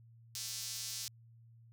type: tone with high-pass filter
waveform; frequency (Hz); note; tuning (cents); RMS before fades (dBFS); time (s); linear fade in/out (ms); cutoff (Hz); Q
sawtooth; 223.2; A3; +25; -42; 0.35-1.08; 2; 5300; 1.8
effects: added 115 Hz sine -57 dBFS peak until 1.72 s